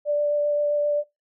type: tone with vibrato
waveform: sine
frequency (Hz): 587.3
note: D5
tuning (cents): 0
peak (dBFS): -19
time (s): 0.05-1.04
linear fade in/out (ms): 50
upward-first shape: sine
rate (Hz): 7.6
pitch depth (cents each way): 8
effects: noise-tail reverb RT60 0.2 s tail -20 dB re dry